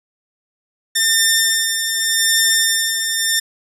10% pulse tone with tremolo, 1802 Hz, A6, 41 cents sharp, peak -3 dBFS, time 0.95-3.4 s, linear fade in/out 10 ms, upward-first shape sine, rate 0.84 Hz, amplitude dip 50%, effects resampled to 32000 Hz

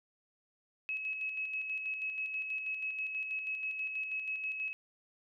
sine tone with tremolo, 2571 Hz, E7, 44 cents flat, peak -33 dBFS, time 0.89-4.73 s, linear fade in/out 0 ms, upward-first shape square, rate 6.2 Hz, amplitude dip 40%, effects none

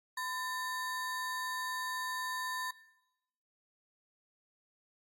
square ring-modulated tone, 1400 Hz, F6, 4 cents sharp, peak -33 dBFS, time 0.17-2.71 s, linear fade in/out 5 ms, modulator 386 Hz, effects noise-tail reverb RT60 0.9 s tail -19 dB re dry + AAC 64 kbps

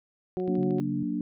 harmonic tone, 183.5 Hz, F#3, 14 cents flat, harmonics 1 / 2 / 3 / 4, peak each -33 / -28 / -40 / -41 dBFS, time 0.37-0.8 s, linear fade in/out 0 ms
click train, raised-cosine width 0.3 ms, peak -36 dBFS, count 6, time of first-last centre 0.4-0.785 s, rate 13 Hz
sine chord, Gb augmented, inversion none, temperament equal, 185 / 233.1 / 293.7 Hz, Gb3 / Bb3 / D4, 0 / 0 / 0 cents, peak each -33 / -32 / -30 dBFS, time 0.48-1.21 s, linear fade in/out 2 ms
sine tone, 140 Hz, C#3, 18 cents sharp, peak -33 dBFS, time 0.58-1.03 s, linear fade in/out 2 ms
effects none

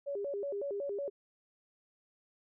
sine tone with vibrato, 476.9 Hz, A#4, 39 cents sharp, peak -34 dBFS, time 0.06-1.1 s, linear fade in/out 20 ms, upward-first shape square, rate 5.4 Hz, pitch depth 290 cents each way, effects none

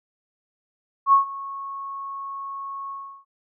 sine tone with ADSR envelope, 1100 Hz, C#6, 14 cents flat, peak -10 dBFS, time 1.06-3.25 s, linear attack 67 ms, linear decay 120 ms, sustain -20 dB, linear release 350 ms, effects none

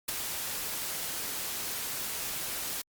white noise with ADSR envelope, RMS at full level -29 dBFS, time 0.08-2.82 s, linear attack 9 ms, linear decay 14 ms, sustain -6 dB, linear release 10 ms, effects Opus 48 kbps

